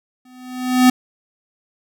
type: tone with exponential growth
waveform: square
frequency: 252.8 Hz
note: B3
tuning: 41 cents sharp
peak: -7 dBFS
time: 0.25-0.9 s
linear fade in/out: 5 ms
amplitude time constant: 140 ms
effects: none